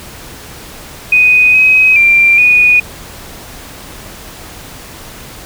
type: tone with pitch steps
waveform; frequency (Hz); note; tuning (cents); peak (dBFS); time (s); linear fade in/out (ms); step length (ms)
sine; 2493 / 2531 / 2370 / 2467; D#7 / D#7 / D7 / D#7; +3 / +29 / +15 / -15; -4; 1.12-2.8; 5; 420
effects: pink hiss -31 dBFS RMS until 5.45 s